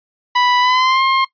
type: tone with pitch glide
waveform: sawtooth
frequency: 987.8 to 1064.8 Hz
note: B5 to C6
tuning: 0 to +30 cents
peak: -8 dBFS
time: 0.35-1.25 s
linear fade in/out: 10 ms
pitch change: +130 cents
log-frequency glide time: 0.6-1.02 s
effects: noise-tail reverb RT60 0.1 s tail -20 dB re dry + resampled to 11025 Hz